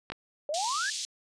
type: clicks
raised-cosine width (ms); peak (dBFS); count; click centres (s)
0.3; -20; 2; 0.101 / 0.12
type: exponential sweep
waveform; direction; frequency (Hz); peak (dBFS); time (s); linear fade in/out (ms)
sine; up; 565 to 1769; -29; 0.49-0.9; 2
type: band-pass noise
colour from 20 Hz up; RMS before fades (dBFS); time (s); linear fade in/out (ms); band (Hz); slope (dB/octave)
white; -35; 0.54-1.05; 0; 3300 to 7100; 24
effects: resampled to 22050 Hz